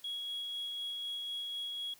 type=tone with tremolo; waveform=sine; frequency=3322 Hz; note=G#7; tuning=in tune; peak=-34 dBFS; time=0.04-1.94 s; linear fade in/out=5 ms; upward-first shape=sine; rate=4 Hz; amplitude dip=25%; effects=tanh soft clip ceiling -34 dBFS + white hiss -61 dBFS RMS until 1.99 s